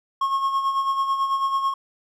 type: tone with tremolo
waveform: triangle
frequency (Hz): 1087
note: C#6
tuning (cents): -34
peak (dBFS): -16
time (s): 0.21-1.74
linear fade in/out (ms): 5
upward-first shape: sine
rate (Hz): 9.1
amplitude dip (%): 55
effects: none